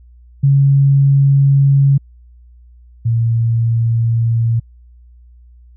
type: tone pair in turn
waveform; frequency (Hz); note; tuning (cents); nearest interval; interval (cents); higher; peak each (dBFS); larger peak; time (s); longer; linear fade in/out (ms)
sine; 138.59 / 115.24; C#3 / A#2; 0 / -19; minor third; 319; first; -7 / -11; first; 0.43-1.98 / 3.05-4.6; neither; 10
effects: added 60 Hz sine -40 dBFS peak until 5.76 s